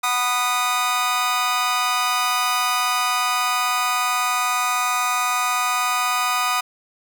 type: chord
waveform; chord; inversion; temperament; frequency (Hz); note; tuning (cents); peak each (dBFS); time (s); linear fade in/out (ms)
sawtooth; B major; second; just; 740.8 / 987.8 / 1234.7; F#5 / B5 / D#6; +2 / 0 / -14; -22 / -22 / -17; 0.03-6.61; 10
effects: none